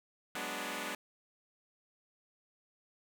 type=chord; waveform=5% pulse; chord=G# half-diminished seventh; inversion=third; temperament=equal; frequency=185 / 207.7 / 246.9 / 293.7 Hz; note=F#3 / G#3 / B3 / D4; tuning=0 / 0 / 0 / 0 cents; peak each=-35 / -32 / -31 / -30 dBFS; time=0.35-0.95 s; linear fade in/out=2 ms; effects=none